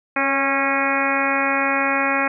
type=harmonic tone with a mistuned harmonic; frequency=273.7 Hz; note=C#4; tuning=22 cents flat; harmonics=1 / 2 / 3 / 4 / 5 / 6 / 7 / 8 / 9; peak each=-26 / -26 / -26 / -26 / -26 / -26 / -26 / -26 / -26 dBFS; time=0.16-2.28 s; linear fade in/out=5 ms; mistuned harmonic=2; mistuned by=+19 cents; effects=none